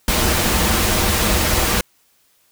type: noise with comb filter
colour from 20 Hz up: pink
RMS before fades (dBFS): -17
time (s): 0.08-1.81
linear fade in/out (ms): 2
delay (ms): 7.2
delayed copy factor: -0.55
effects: white hiss -59 dBFS RMS until 2.51 s